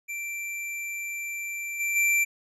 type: tone with level steps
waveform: square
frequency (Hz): 2349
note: D7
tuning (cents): 0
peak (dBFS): -32 / -26 / -21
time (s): 0.08-2.25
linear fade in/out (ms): 20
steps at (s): 1.79 / 1.95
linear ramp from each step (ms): 20
effects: resampled to 32000 Hz